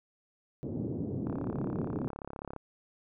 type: band-pass noise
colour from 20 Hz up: pink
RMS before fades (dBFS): -35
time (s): 0.63-2.08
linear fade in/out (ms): 0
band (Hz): 110 to 410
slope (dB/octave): 24
type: click train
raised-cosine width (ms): 1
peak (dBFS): -26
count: 46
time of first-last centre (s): 1.27-2.563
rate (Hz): 34.8
effects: none

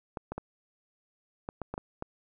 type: clicks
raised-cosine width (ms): 1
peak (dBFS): -21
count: 8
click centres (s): 0.172 / 0.32 / 0.38 / 1.489 / 1.617 / 1.74 / 1.779 / 2.024
effects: none

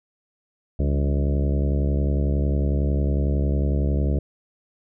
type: harmonic tone with a mistuned harmonic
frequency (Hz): 71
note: C#2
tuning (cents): +42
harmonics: 1 / 2 / 3 / 4 / 5 / 6 / 7 / 8 / 9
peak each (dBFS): -20 / -26 / -30 / -32 / -34 / -36 / -37 / -38 / -39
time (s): 0.79-4.19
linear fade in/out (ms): 5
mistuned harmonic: 3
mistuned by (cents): -70
effects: none

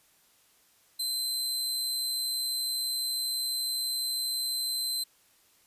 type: tone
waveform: sawtooth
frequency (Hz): 4083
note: C8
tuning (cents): -43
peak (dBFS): -26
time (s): 0.99-5.04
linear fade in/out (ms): 10
effects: white hiss -64 dBFS RMS until 5.66 s + resampled to 32000 Hz

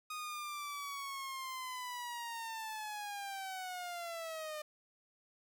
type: linear sweep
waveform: sawtooth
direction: down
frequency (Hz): 1244.5 to 602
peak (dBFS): -37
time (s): 0.1-4.62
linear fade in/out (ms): 5
effects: none

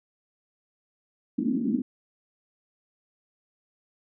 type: band-pass noise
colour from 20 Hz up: pink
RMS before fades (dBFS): -26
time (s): 1.38-1.82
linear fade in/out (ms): 10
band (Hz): 210 to 290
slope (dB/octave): 48
effects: none

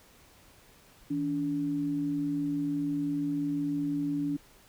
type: tone pair together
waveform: sine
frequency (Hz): 161.02 / 286.9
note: E3 / D4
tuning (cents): -40 / -40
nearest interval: minor seventh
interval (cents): 1000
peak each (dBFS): -37 / -28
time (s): 1.1-4.37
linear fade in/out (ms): 10
effects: pink hiss -58 dBFS RMS until 4.68 s

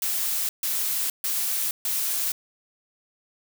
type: noise bursts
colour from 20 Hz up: blue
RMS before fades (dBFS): -26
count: 4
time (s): 0.02-2.32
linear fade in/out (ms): 2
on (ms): 470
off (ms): 140
effects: none

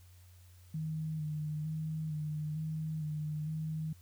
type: tone with vibrato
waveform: sine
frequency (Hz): 154.6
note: D#3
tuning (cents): -11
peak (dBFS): -34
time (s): 0.74-3.93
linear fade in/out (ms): 5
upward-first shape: square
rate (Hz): 1.1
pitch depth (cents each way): 27
effects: added 89 Hz sine -55 dBFS peak until 4.01 s + white hiss -66 dBFS RMS until 4.01 s

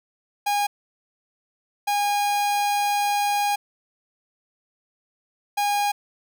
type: tone bursts at uneven times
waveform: 45% pulse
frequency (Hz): 818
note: G#5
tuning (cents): -26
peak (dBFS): -20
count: 3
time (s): 0.46-0.67 / 1.87-3.56 / 5.57-5.92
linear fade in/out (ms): 10
effects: none

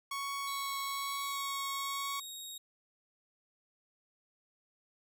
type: tone with vibrato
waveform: sawtooth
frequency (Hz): 1108.7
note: C#6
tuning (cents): 0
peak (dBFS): -32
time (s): 0.11-2.2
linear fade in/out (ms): 5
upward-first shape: triangle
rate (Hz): 1.1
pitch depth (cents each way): 10
type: tone with pitch glide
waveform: 20% pulse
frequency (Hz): 3934 to 3763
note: B7 to A#7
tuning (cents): -7 to +16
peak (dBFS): -37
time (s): 0.47-2.58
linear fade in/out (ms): 5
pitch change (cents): -77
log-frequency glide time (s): 1.12-1.43
effects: none

